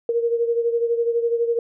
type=beating tone pair; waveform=sine; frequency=465.6 / 477.6 Hz; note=A#4 / A#4; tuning=-2 / +42 cents; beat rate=12 Hz; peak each=-19 / -25 dBFS; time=0.09-1.59 s; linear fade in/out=2 ms; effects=none